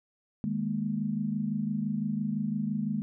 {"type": "chord", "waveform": "sine", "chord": "D# suspended fourth", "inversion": "none", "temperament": "just", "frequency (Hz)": [155.56, 207.4, 233.3], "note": ["D#3", "G#3", "A#3"], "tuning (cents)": [0, -2, 2], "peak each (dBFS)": [-35, -30, -33], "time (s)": [0.44, 3.02], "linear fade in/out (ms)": 0, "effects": []}